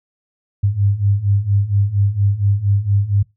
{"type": "beating tone pair", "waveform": "sine", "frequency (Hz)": [98.2, 102.5], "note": ["G2", "G#2"], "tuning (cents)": [4, -22], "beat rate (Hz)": 4.3, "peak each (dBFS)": [-18, -15], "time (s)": [0.63, 3.23], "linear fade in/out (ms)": 10, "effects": ["noise-tail reverb RT60 0.2 s tail -22 dB re dry"]}